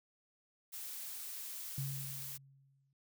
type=noise; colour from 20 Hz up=blue; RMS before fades=-45 dBFS; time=0.72-2.38 s; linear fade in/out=20 ms
type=tone with exponential decay; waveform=sine; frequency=136.5 Hz; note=C#3; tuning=26 cents flat; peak=-35 dBFS; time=1.78-2.93 s; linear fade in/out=2 ms; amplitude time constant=250 ms
effects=none